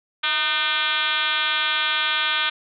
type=tone with frequency modulation; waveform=sine; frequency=2400 Hz; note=D7; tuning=37 cents sharp; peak=-19 dBFS; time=0.23-2.5 s; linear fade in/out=10 ms; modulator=293 Hz; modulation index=4.4; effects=none